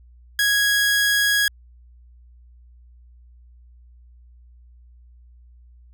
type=tone; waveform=sawtooth; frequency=1657 Hz; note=G#6; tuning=4 cents flat; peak=-13 dBFS; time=0.39-1.48 s; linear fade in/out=2 ms; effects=added 60 Hz sine -46 dBFS peak until 5.93 s